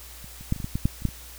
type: clicks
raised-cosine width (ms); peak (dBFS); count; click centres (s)
5; -30 / -29 / -10 / -25 / -22 / -17 / -14 / -8 / -28 / -10 / -26; 11; 0.244 / 0.41 / 0.524 / 0.563 / 0.602 / 0.644 / 0.755 / 0.855 / 1.021 / 1.053 / 1.088
effects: added 60 Hz sine -45 dBFS peak until 1.38 s + white hiss -45 dBFS RMS until 1.38 s